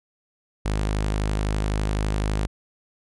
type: tone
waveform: sawtooth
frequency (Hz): 51.91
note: G#1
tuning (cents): 0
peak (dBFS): -18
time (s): 0.65-2.47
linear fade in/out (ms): 10
effects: resampled to 24000 Hz